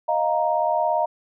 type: chord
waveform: sine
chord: Eb suspended second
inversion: none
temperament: just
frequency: 622.3 / 700 / 933.4 Hz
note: Eb5 / F5 / Bb5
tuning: 0 / +4 / +2 cents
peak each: -23 dBFS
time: 0.08-1.06 s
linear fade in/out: 10 ms
effects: none